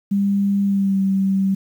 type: tone with pitch glide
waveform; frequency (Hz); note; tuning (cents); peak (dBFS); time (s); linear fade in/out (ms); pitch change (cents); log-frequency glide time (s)
sine; 199.5 to 193.49; G3 to G3; +31 to -22; -15; 0.11-1.55; 10; -53; 0.64-1
effects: 8-bit